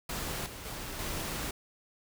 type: noise with level steps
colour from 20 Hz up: pink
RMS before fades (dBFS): -36 / -44 / -40 / -36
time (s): 0.09-1.51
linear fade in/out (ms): 5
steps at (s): 0.46 / 0.65 / 0.99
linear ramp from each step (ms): 2
effects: none